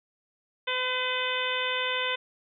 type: harmonic tone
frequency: 507 Hz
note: B4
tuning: 45 cents sharp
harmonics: 1 / 2 / 3 / 4 / 5 / 6 / 7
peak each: -34 / -34 / -34 / -34 / -34 / -34 / -34 dBFS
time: 0.67-2.16 s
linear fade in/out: 10 ms
effects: none